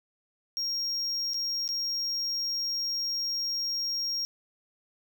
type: tone with dropouts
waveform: triangle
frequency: 5580 Hz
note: F8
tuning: 2 cents flat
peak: -27 dBFS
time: 0.57-4.25 s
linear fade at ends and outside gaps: 0 ms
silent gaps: 1.335-1.343 / 1.678-1.689 s
effects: none